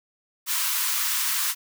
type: high-pass noise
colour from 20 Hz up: white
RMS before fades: -25 dBFS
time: 0.46-1.55 s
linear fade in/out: 50 ms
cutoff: 920 Hz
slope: 96 dB/octave
effects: none